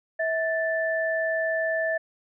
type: tone pair together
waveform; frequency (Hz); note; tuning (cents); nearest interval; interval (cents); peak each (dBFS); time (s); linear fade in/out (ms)
sine; 647.6 / 1760; E5 / A6; -31 / 0; octave + perfect fourth; 1731; -25 / -27; 0.19-1.98; 10
effects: none